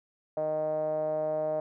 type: tone with low-pass filter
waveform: 5% pulse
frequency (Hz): 154.7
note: D#3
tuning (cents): -10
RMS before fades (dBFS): -30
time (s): 0.37-1.6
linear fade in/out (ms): 2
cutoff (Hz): 630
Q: 8.1
effects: none